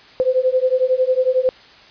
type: beating tone pair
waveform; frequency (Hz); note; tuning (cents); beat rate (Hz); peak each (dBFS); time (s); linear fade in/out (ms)
sine; 508 / 519; B4 / C5; +49 / -14; 11; -17; 0.2-1.49; 0
effects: white hiss -45 dBFS RMS until 1.9 s + resampled to 11025 Hz